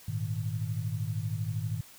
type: chord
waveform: sine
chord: Ab suspended second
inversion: none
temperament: equal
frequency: 103.83 / 116.54 / 155.56 Hz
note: Ab2 / Bb2 / Eb3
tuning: 0 / 0 / 0 cents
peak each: -33 / -34 / -36 dBFS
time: 0.08-1.81 s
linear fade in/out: 5 ms
effects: white hiss -53 dBFS RMS until 1.98 s